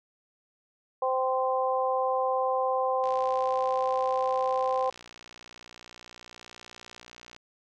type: harmonic tone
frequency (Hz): 259.6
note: C4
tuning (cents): -13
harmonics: 2 / 3 / 4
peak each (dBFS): -27 / -29 / -30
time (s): 1.02-4.9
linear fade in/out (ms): 5
type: click train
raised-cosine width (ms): 0.2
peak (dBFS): -28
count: 260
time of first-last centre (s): 3.04-7.364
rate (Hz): 59.9
effects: none